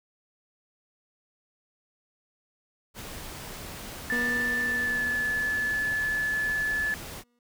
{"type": "noise", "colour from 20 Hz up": "pink", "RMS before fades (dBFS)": -40, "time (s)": [2.94, 7.24], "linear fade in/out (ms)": 50}
{"type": "tone with pitch glide", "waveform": "sine", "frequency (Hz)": [1760, 1726.8], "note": ["A6", "A6"], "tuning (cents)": [0, -33], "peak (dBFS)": -25, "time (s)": [4.1, 6.94], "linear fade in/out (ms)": 0, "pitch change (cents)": -33, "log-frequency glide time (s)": [4.66, 5.02]}
{"type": "tone with exponential decay", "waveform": "30% pulse", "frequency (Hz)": 240.8, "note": "B3", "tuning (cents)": -44, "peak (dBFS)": -27, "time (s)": [4.12, 7.39], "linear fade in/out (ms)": 2, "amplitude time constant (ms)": 710}
{"effects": []}